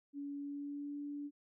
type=tone with pitch glide; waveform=sine; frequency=284.1 to 288.9 Hz; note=C#4 to D4; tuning=+43 to -28 cents; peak=-40 dBFS; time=0.13-1.31 s; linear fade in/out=50 ms; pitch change=+29 cents; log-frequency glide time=0.37-0.99 s; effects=none